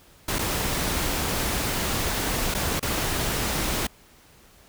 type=noise with dropouts; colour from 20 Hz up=pink; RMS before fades=-26 dBFS; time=0.28-3.87 s; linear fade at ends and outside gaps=5 ms; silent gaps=0.386-0.39 / 2.542-2.547 / 2.796-2.826 s; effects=pink hiss -54 dBFS RMS until 4.68 s